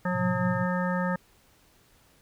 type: harmonic tone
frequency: 180 Hz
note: F#3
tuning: 47 cents flat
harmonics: 1 / 3 / 5 / 7 / 9 / 10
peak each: -27 / -32 / -34 / -35 / -37 / -37 dBFS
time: 0.05-1.16 s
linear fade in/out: 5 ms
type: chord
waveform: sine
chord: F# diminished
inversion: first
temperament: equal with one note detuned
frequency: 110 / 129.83 / 185 Hz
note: A2 / C3 / F#3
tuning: 0 / -13 / 0 cents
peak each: -33 dBFS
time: 0.11-0.67 s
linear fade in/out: 50 ms
effects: pink hiss -61 dBFS RMS until 2.21 s